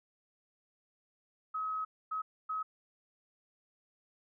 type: tone bursts at uneven times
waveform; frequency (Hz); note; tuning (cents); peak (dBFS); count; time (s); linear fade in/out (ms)
sine; 1276; D#6; +43; -33; 3; 1.54-1.85 / 2.11-2.22 / 2.49-2.63; 10
effects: none